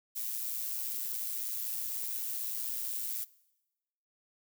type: noise with amplitude modulation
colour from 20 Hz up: violet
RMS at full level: -34 dBFS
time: 0.15-3.25 s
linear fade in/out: 20 ms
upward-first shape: sine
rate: 116 Hz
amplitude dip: 50%
effects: noise-tail reverb RT60 1.0 s tail -22 dB re dry